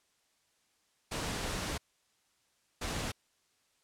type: noise bursts at uneven times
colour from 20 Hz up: pink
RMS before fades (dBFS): -36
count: 2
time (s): 1.11-1.78 / 2.81-3.12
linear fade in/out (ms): 10
effects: white hiss -73 dBFS RMS until 3.83 s + low-pass 9000 Hz 12 dB/octave